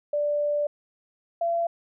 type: tone pair in turn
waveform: sine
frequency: 587.3 / 678.8 Hz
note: D5 / F5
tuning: 0 / -49 cents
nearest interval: minor third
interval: 251 cents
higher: second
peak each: -22 dBFS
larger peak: neither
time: 0.13-0.67 / 1.41-1.67 s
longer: first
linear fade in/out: 5 ms
effects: none